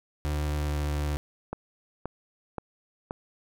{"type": "tone with pitch glide", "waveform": "35% pulse", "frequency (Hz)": [74.4, 73.59], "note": ["D2", "D2"], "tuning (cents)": [23, 4], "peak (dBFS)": -25, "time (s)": [0.25, 1.17], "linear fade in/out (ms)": 0, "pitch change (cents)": -19, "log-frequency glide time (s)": [0.44, 0.94]}
{"type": "click train", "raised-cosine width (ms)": 1, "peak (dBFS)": -18, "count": 4, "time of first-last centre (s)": [1.53, 3.109], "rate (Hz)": 1.9}
{"effects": []}